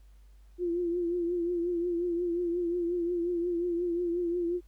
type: tone with vibrato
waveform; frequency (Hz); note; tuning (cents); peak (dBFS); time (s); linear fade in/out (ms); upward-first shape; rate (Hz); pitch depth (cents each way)
sine; 346.8; F4; -12; -27; 0.58-4.61; 50; triangle; 5.6; 63
effects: added 50 Hz sine -52 dBFS peak until 4.67 s + pink hiss -71 dBFS RMS until 4.67 s